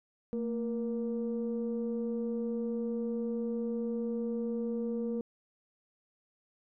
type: tone pair together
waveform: sine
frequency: 227.7 / 473.1 Hz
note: A#3 / A#4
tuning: -40 / +26 cents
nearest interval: octave + minor second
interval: 1266 cents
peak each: -32 / -34 dBFS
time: 0.33-5.21 s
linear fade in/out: 0 ms
effects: tanh soft clip ceiling -25 dBFS